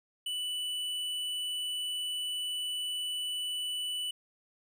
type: tone with tanh clipping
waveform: sine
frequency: 2973 Hz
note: F#7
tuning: 8 cents sharp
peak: -34 dBFS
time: 0.26-4.11 s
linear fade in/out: 5 ms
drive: 12 dB
effects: none